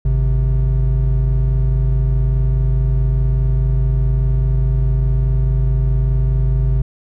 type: tone pair together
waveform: triangle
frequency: 51.87 / 130.81 Hz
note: G#1 / C3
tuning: -1 / 0 cents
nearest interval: octave + major third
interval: 1601 cents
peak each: -12 / -15 dBFS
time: 0.05-6.82 s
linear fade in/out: 5 ms
effects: none